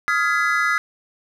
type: chord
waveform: triangle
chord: F half-diminished seventh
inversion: third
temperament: just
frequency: 1257.2 / 1396.9 / 1676.3 / 2012 Hz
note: Eb6 / F6 / Ab6 / Cb7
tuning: +18 / 0 / +16 / +32 cents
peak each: -21 dBFS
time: 0.08-0.78 s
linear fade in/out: 0 ms
effects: none